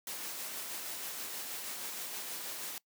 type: noise with tremolo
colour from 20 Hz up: white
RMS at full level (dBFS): -40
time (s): 0.07-2.78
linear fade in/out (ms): 2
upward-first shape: sine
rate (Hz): 6.3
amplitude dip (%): 25
effects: noise-tail reverb RT60 0.1 s tail -22 dB re dry + high-pass 200 Hz 12 dB/octave